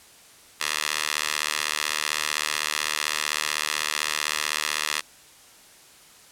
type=tone with high-pass filter; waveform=10% pulse; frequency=75.8 Hz; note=D#2; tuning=45 cents flat; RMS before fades=-27 dBFS; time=0.6-5.01 s; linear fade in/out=10 ms; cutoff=1900 Hz; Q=0.76; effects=white hiss -51 dBFS RMS until 6.31 s + low-pass 11000 Hz 12 dB/octave